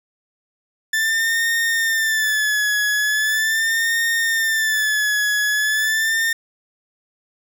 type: tone with vibrato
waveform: 40% pulse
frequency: 1760 Hz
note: A6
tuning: in tune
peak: -16 dBFS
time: 0.93-6.33 s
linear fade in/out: 5 ms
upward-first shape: sine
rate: 0.4 Hz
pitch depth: 73 cents each way
effects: none